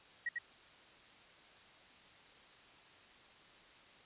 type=tone with echo; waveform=sine; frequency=1903 Hz; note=A#6; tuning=35 cents sharp; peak=-34 dBFS; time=0.26-0.29 s; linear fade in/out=5 ms; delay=96 ms; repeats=1; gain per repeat=-2 dB; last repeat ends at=0.386 s; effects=white hiss -60 dBFS RMS until 4.05 s + resampled to 8000 Hz